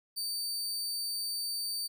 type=tone; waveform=sawtooth; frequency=4602 Hz; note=D8; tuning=36 cents flat; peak=-30 dBFS; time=0.16-1.88 s; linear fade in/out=20 ms; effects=none

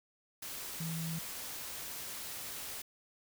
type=tone in noise; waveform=sine; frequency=163.5 Hz; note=E3; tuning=14 cents flat; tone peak=-36 dBFS; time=0.8-1.19 s; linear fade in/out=5 ms; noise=white; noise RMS=-43 dBFS; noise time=0.42-2.82 s; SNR=+4 dB; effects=none

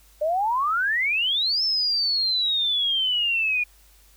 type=exponential two-way sweep; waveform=sine; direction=up then down; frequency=587.3 to 5340 to 2426 Hz; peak=-20 dBFS; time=0.21-3.64 s; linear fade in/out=10 ms; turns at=1.63 s; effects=added 50 Hz sine -54 dBFS peak until 4.16 s + white hiss -57 dBFS RMS until 4.16 s

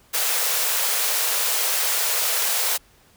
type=high-pass noise; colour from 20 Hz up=white; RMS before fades=-22 dBFS; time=0.13-2.78 s; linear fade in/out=20 ms; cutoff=420 Hz; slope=96 dB/octave; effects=pink hiss -56 dBFS RMS until 3.16 s

